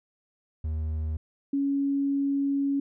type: tone pair in turn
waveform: triangle / sine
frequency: 78.2 / 278.7 Hz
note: D#2 / C#4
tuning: +9 / +9 cents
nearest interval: octave + minor seventh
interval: 2200 cents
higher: second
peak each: -25 / -23 dBFS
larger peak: second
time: 0.64-1.17 / 1.53-2.8 s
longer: second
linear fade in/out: 5 ms
effects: none